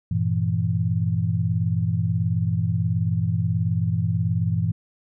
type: chord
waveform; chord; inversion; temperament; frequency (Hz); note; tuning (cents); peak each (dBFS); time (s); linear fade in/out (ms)
sine; E diminished; first; equal; 98 / 116.54 / 164.81; G2 / Bb2 / E3; 0 / 0 / 0; -24; 0.11-4.72; 5
effects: none